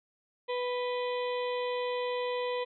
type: harmonic tone with a mistuned harmonic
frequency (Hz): 493.9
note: B4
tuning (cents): 0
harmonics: 1 / 2 / 4 / 5 / 6 / 7 / 8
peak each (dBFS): -31 / -37 / -43 / -45 / -47 / -48 / -49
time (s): 0.48-2.65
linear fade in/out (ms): 20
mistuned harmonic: 6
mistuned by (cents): +78
effects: none